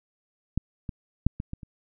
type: clicks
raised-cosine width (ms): 5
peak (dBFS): -12 / -20 / -7 / -19 / -21 / -29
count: 6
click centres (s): 0.576 / 0.892 / 1.266 / 1.401 / 1.534 / 1.632
effects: none